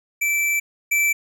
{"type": "tone pair in turn", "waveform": "square", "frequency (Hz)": [2327, 2327], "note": ["D7", "D7"], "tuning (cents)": [-17, -17], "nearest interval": "unison", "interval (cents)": 0, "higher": "neither", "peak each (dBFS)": [-19, -17], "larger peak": "second", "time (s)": [[0.21, 0.6], [0.91, 1.13]], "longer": "first", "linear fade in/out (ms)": 10, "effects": []}